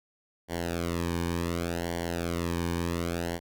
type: tone with flanger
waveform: sawtooth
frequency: 85.4 Hz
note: F2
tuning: 38 cents flat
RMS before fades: -31 dBFS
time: 0.48-3.4 s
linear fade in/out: 50 ms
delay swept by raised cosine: 0.78 to 1.51 ms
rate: 0.68 Hz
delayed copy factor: -0.95
effects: none